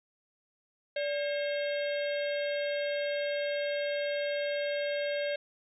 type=harmonic tone with a mistuned harmonic; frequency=538 Hz; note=C5; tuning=48 cents sharp; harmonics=1 / 3 / 4 / 5 / 6 / 7 / 8; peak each=-30 / -40 / -42 / -44 / -46 / -47 / -48 dBFS; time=0.96-5.36 s; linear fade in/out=5 ms; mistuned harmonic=1; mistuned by=+130 cents; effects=none